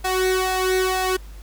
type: tone with flanger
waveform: sawtooth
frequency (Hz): 373.1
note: F#4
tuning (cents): +14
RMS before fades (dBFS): -21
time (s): 0.04-1.17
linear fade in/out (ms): 10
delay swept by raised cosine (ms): 1.5 to 2.19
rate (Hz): 2.1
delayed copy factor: +0.75
effects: added 50 Hz sine -36 dBFS peak until 1.42 s + pink hiss -50 dBFS RMS until 1.42 s